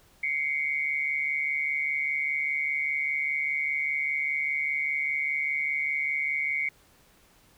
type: tone pair together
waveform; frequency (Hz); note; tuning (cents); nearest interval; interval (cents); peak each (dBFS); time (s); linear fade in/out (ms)
sine; 2093 / 2238; C7 / C#7; 0 / +16; minor second; 116; -29 / -28; 0.23-6.69; 5
effects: pink hiss -60 dBFS RMS until 7.57 s